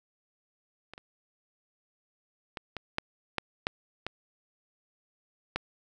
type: clicks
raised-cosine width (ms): 0.3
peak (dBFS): -27 / -29 / -20 / -20 / -12 / -12 / -11 / -17 / -13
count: 9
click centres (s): 0.936 / 0.979 / 2.572 / 2.767 / 2.984 / 3.383 / 3.669 / 4.066 / 5.56
effects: none